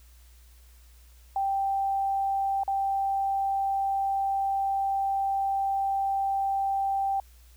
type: tone with dropouts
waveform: sine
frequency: 784 Hz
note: G5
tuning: in tune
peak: -24 dBFS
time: 1.36-7.2 s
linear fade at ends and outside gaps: 2 ms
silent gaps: 2.635-2.678 s
effects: added 60 Hz sine -51 dBFS peak until 7.56 s + white hiss -61 dBFS RMS until 7.56 s